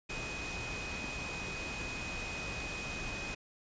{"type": "tone in noise", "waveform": "sine", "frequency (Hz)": 2505, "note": "D#7", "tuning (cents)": 11, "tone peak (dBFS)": -41, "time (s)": [0.09, 3.35], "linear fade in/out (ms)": 10, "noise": "pink", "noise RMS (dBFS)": -41, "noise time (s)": [0.09, 3.35], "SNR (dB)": -3, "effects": ["resampled to 16000 Hz"]}